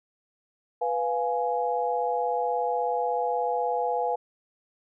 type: chord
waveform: sine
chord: F diminished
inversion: second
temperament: equal with one note detuned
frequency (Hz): 493.9 / 698.5 / 834.9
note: Cb5 / F5 / Ab5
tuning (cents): 0 / 0 / +9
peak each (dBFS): -28 / -29 / -28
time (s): 0.81-4.16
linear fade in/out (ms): 10
effects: none